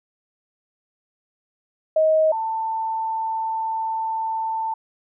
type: tone pair in turn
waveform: sine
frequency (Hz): 630 / 891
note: D#5 / A5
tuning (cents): +21 / +22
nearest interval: tritone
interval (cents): 601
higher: second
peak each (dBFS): -14 / -22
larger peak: first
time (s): 1.96-2.32 / 2.32-4.74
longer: second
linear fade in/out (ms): 5
effects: none